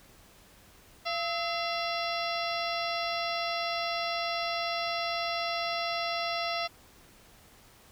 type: harmonic tone with a mistuned harmonic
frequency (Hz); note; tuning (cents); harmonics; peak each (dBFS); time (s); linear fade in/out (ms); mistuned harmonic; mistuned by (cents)
683; F5; -39; 1 / 2 / 3 / 4 / 5 / 6 / 7 / 8; -33 / -36 / -38 / -39 / -40 / -41 / -41 / -42; 1.05-6.68; 20; 2; -87
effects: pink hiss -57 dBFS RMS until 7.91 s